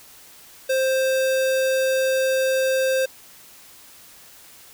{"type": "tone", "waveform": "square", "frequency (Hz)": 526, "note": "C5", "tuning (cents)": 9, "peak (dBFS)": -19, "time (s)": [0.69, 3.06], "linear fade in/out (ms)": 10, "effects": ["white hiss -47 dBFS RMS until 4.73 s"]}